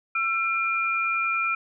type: tone pair together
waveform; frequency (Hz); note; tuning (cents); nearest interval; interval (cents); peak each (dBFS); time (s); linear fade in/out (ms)
sine; 1345 / 2397; E6 / D7; +34 / +35; minor seventh; 1001; -25; 0.15-1.55; 5
effects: none